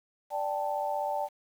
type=chord; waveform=sine; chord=D suspended fourth; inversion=none; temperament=equal; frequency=587.3 / 784 / 880 Hz; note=D5 / G5 / A5; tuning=0 / 0 / 0 cents; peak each=-33 dBFS; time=0.3-1.29 s; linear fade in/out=50 ms; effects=9-bit